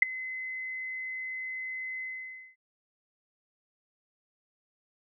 sine tone with ADSR envelope, 2042 Hz, C7, 43 cents flat, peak -12 dBFS, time 0.02-2.56 s, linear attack 5 ms, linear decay 9 ms, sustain -22 dB, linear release 540 ms, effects none

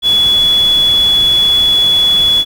sine tone in noise, 3400 Hz, G#7, 40 cents sharp, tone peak -7 dBFS, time 0.02-2.45 s, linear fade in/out 50 ms, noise pink, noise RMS -25 dBFS, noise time 0.02-2.45 s, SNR +15 dB, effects none

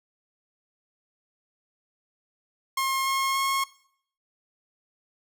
sawtooth tone with pitch steps, 1071 / 1078.4 / 1086 Hz, C6 / C#6 / C#6, +40 / -48 / -36 cents, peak -20 dBFS, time 2.77-3.64 s, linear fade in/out 5 ms, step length 290 ms, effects noise-tail reverb RT60 0.6 s tail -18 dB re dry

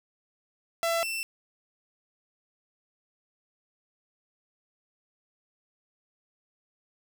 sawtooth tone pair in turn, 670 / 2680 Hz, E5 / E7, +28 / +28 cents, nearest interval 2 octaves, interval 2400 cents, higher second, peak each -21 / -27 dBFS, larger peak first, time 0.83-1.03 / 1.03-1.23 s, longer neither, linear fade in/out 0 ms, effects none

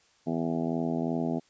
harmonic tone, 82.8 Hz, E2, 8 cents sharp, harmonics 2 / 3 / 4 / 5 / 6 / 7 / 8 / 9 / 10, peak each -33 / -30 / -35 / -37 / -44 / -44 / -37 / -42 / -46 dBFS, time 0.26-1.4 s, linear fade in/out 20 ms, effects white hiss -64 dBFS RMS until 1.49 s + resampled to 16000 Hz

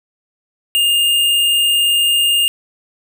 square tone, 2823 Hz, F7, 18 cents sharp, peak -12 dBFS, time 0.75-2.48 s, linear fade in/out 0 ms, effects 8-bit

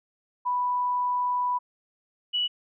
sine tone pair in turn, 987.8 / 2945 Hz, B5 / F#7, 0 / -9 cents, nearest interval octave + perfect fifth, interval 1891 cents, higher second, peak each -23 / -23 dBFS, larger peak neither, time 0.45-1.59 / 2.33-2.48 s, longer first, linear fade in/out 20 ms, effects none

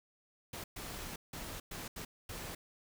pink noise bursts at uneven times, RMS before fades -44 dBFS, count 6, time 0.53-0.64 / 0.76-1.16 / 1.33-1.6 / 1.71-1.88 / 1.96-2.05 / 2.29-2.55 s, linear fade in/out 5 ms, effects none

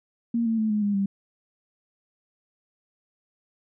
sine tone with pitch steps, 233.1 / 225.4 / 218 / 210.8 / 203.9 / 197.15 Hz, A#3 / A3 / A3 / G#3 / G#3 / G3, 0 / +42 / -16 / +26 / -32 / +10 cents, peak -21 dBFS, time 0.34-1.06 s, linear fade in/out 5 ms, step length 120 ms, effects none

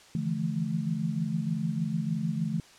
sine tone cluster, 145 / 161.7 / 168.3 / 216.8 Hz, D3 / E3 / E3 / A3, -22 / -33 / +36 / -25 cents, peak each -34 / -35 / -31 / -32 dBFS, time 0.15-2.6 s, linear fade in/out 2 ms, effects white hiss -54 dBFS RMS until 2.78 s + low-pass 7000 Hz 12 dB/octave

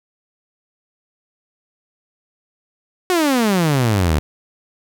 sawtooth exponential sweep, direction down, 374.6 to 71 Hz, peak -10 dBFS, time 3.1-4.19 s, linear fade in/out 0 ms, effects none

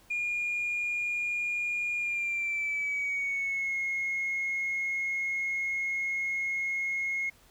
sine tone with pitch glide, 2424 to 2160 Hz, D#7 to C#7, -46 to -45 cents, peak -27 dBFS, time 0.1-7.3 s, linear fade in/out 10 ms, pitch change -199 cents, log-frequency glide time 1.97-3.77 s, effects tanh soft clip ceiling -25 dBFS + pink hiss -60 dBFS RMS until 7.5 s

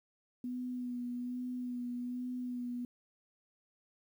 sine tone with vibrato, 246.9 Hz, B3, in tune, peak -36 dBFS, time 0.44-2.85 s, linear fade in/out 2 ms, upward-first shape sine, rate 1.2 Hz, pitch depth 22 cents each way, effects 11-bit

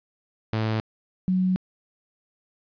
sawtooth / sine tone pair in turn, 110.1 / 185.17 Hz, A2 / F#3, +2 / +2 cents, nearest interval major sixth, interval 900 cents, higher second, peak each -19 dBFS, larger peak neither, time 0.53-0.8 / 1.28-1.56 s, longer second, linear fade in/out 0 ms, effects resampled to 11025 Hz + 10-bit

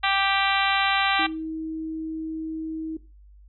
harmonic tone, 392 Hz, G4, in tune, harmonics 2 / 3 / 4 / 5 / 6 / 7 / 8 / 9 / 10, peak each -25 / -27 / -28 / -29 / -30 / -30 / -31 / -32 / -32 dBFS, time 0.03-1.27 s, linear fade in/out 10 ms
sine tone, 318.5 Hz, D#4, 41 cents sharp, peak -28 dBFS, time 1.19-2.97 s, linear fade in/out 5 ms
effects noise-tail reverb RT60 0.3 s tail -17 dB re dry + added 50 Hz sine -47 dBFS peak until 3.48 s

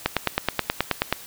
click train, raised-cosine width 0.3 ms, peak -3 dBFS, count 11, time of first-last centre 0.06-1.126 s, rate 9.38 Hz, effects white hiss -42 dBFS RMS until 1.26 s

